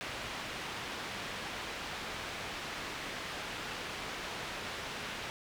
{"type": "low-pass noise", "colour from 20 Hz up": "white", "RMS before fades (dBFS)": -41, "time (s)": [0.01, 5.3], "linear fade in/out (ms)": 0, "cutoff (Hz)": 2900, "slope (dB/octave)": 12, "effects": []}